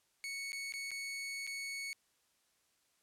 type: tone with dropouts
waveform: sawtooth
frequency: 2217 Hz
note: C#7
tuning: in tune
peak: -36 dBFS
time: 0.24-1.93 s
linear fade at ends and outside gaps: 0 ms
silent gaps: 0.52-0.53 / 0.723-0.738 / 0.907-0.915 / 1.467-1.474 s
effects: white hiss -75 dBFS RMS until 3.02 s + low-pass 11000 Hz 12 dB/octave